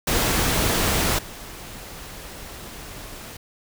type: noise with level steps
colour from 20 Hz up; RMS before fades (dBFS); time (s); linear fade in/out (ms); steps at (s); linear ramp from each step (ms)
pink; -21 / -38; 0.07-3.37; 5; 1.18; 10
effects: none